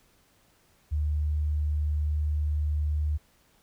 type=tone; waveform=sine; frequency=75.1 Hz; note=D2; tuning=39 cents sharp; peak=-24 dBFS; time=0.91-3.18 s; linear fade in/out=20 ms; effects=pink hiss -64 dBFS RMS until 3.62 s